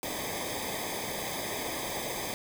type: noise with comb filter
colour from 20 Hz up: pink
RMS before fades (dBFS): -35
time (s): 0.03-2.34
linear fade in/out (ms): 0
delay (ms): 0.71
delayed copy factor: -0.9
effects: none